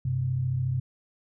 sine tone pair together, 95.3 / 129.3 Hz, G2 / C3, -48 / -20 cents, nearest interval perfect fourth, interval 528 cents, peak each -32 / -25 dBFS, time 0.05-0.8 s, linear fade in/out 5 ms, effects none

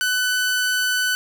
sawtooth tone, 1499 Hz, F#6, 22 cents sharp, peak -15 dBFS, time 0.01-1.15 s, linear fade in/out 0 ms, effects none

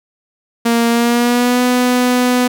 sawtooth tone with pitch glide, 233.2 to 248.5 Hz, A#3 to B3, +1 to +11 cents, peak -7 dBFS, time 0.65-2.48 s, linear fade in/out 10 ms, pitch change +110 cents, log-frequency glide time 0.89-1.62 s, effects none

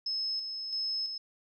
sine tone with tremolo, 5190 Hz, E8, 28 cents flat, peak -30 dBFS, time 0.06-1.18 s, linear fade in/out 5 ms, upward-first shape square, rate 1.5 Hz, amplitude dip 45%, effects none

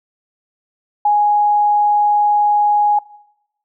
sine tone, 830.6 Hz, G#5, in tune, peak -10 dBFS, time 1.05-2.99 s, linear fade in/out 5 ms, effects noise-tail reverb RT60 0.9 s tail -22 dB re dry

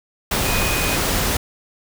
sine tone in noise, 2489 Hz, D#7, in tune, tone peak -26 dBFS, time 0.46-0.96 s, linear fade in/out 5 ms, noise pink, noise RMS -20 dBFS, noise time 0.31-1.37 s, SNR -9 dB, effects none

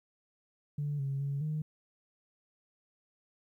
sine tone with pitch steps, 145.8 / 137.4 / 140.3 / 153.5 Hz, D3 / C#3 / C#3 / D#3, -12 / -15 / +21 / -23 cents, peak -30 dBFS, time 0.78-1.62 s, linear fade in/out 5 ms, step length 210 ms, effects tanh soft clip ceiling -27 dBFS + 12-bit

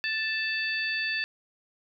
harmonic tone with a mistuned harmonic, 880 Hz, A5, in tune, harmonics 2 / 3 / 4 / 5, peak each -30 / -31 / -39 / -35 dBFS, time 0.04-1.24 s, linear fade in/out 0 ms, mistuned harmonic 5, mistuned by +54 cents, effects none

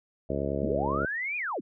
harmonic tone, 70 Hz, C#2, 18 cents sharp, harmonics 1 / 2 / 3 / 4 / 5 / 6 / 7 / 8 / 9, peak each -36 / -36 / -36 / -36 / -36 / -36 / -36 / -36 / -36 dBFS, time 0.29-1.06 s, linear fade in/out 10 ms
sine linear two-way sweep, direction up then down, 140 to 2489 to 140 Hz, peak -29 dBFS, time 0.62-1.61 s, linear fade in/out 20 ms, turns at 1.37 s
effects none

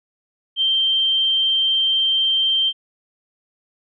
sine tone, 3142 Hz, G7, 3 cents sharp, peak -15 dBFS, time 0.56-2.73 s, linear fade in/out 50 ms, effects none

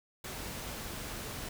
pink noise, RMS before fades -41 dBFS, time 0.24-1.49 s, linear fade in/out 5 ms, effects none

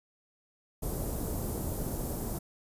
pink band-stop noise, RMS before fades -34 dBFS, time 0.82-2.39 s, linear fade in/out 10 ms, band 560 to 12000 Hz, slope 12 dB/octave, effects resampled to 32000 Hz

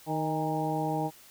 harmonic tone with a mistuned harmonic, 155.56 Hz, D#3, in tune, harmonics 1 / 2 / 3 / 4 / 5 / 6, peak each -33 / -33 / -37 / -37 / -32 / -39 dBFS, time 0.06-1.11 s, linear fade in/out 50 ms, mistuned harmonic 5, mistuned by +60 cents, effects white hiss -54 dBFS RMS until 1.3 s

